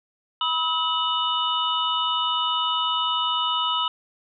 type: tone cluster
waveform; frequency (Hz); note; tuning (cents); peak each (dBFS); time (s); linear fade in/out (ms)
sine; 978 / 1285 / 2957 / 3648; B5 / E6 / F#7 / A#7; -17 / -45 / -2 / -38; -27 / -26 / -25 / -30; 0.41-3.88; 2
effects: none